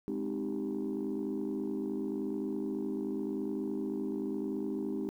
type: chord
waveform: sine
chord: Ab major seventh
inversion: none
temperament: equal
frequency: 207.7 / 261.6 / 311.1 / 392 Hz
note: Ab3 / C4 / Eb4 / G4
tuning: 0 / 0 / 0 / 0 cents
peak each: -37 / -37 / -36 / -37 dBFS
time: 0.08-5.09 s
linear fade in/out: 0 ms
effects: tanh soft clip ceiling -27 dBFS + 11-bit